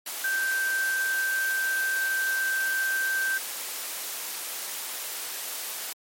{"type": "tone in noise", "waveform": "sine", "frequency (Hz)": 1562, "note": "G6", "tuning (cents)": -7, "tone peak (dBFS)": -24, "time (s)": [0.24, 3.38], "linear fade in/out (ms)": 5, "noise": "white", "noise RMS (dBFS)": -34, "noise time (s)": [0.06, 5.93], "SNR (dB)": 7, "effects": ["high-pass 400 Hz 12 dB/octave", "MP3 64 kbps"]}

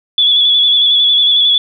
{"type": "tone with vibrato", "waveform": "sine", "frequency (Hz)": 3415, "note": "G#7", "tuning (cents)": 48, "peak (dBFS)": -7, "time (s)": [0.18, 1.58], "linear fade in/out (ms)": 2, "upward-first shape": "square", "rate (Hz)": 11, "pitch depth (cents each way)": 26, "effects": []}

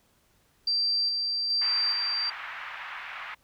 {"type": "tone with tremolo", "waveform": "sine", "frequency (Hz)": 4699, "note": "D8", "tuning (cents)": 0, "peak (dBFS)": -23, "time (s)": [0.67, 2.3], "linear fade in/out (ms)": 5, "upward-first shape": "square", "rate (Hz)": 1.2, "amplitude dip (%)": 30}
{"type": "band-pass noise", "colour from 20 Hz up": "white", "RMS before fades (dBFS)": -39, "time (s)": [1.61, 3.35], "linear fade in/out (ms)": 10, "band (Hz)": [920, 2300], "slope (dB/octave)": 24}
{"effects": ["pink hiss -66 dBFS RMS until 3.43 s"]}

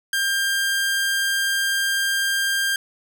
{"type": "tone", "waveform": "sawtooth", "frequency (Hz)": 1596, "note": "G6", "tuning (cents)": 31, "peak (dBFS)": -16, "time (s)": [0.13, 2.76], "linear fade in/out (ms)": 2, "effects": []}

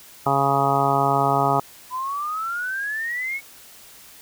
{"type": "harmonic tone", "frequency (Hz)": 138.59, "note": "C#3", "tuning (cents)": 0, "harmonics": [1, 2, 3, 4, 5, 6, 7, 8, 9], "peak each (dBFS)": [-26, -29, -27, -31, -23, -23, -26, -28, -24], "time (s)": [0.26, 1.6], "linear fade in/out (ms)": 5}
{"type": "exponential sweep", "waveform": "sine", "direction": "up", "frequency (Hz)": [994, 2230], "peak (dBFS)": -24, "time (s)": [1.9, 3.41], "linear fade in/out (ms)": 50}
{"effects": ["white hiss -46 dBFS RMS until 4.21 s"]}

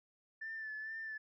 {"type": "tone with vibrato", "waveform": "sine", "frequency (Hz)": 1760, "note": "A6", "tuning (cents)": 0, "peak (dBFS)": -40, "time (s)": [0.41, 1.18], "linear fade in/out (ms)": 10, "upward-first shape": "sine", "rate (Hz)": 2.2, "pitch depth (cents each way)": 35, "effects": ["tanh soft clip ceiling -36 dBFS"]}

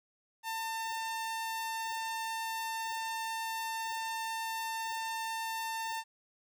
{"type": "tone", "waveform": "sawtooth", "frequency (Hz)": 899, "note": "A5", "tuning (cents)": 37, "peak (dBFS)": -31, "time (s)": [0.43, 6.04], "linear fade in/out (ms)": 50, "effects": ["12-bit"]}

